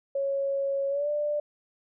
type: tone with pitch glide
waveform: sine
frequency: 552 to 591.6 Hz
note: C#5 to D5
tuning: -7 to +13 cents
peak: -25 dBFS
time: 0.15-1.4 s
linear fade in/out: 5 ms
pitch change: +120 cents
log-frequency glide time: 0.89-1.09 s
effects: none